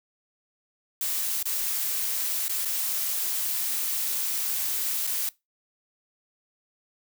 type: noise with dropouts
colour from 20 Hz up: blue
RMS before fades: -28 dBFS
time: 1.01-5.29 s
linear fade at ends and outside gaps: 2 ms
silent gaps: 1.428-1.455 / 2.482-2.494 / 2.65-2.655 / 5.068-5.073 s
effects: noise-tail reverb RT60 0.2 s tail -21 dB re dry